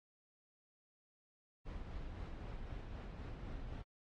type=noise with tremolo; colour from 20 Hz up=brown; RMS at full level=-45 dBFS; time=1.65-3.83 s; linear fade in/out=20 ms; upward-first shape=sine; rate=3.9 Hz; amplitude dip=30%; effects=low-pass 4000 Hz 12 dB/octave + AAC 32 kbps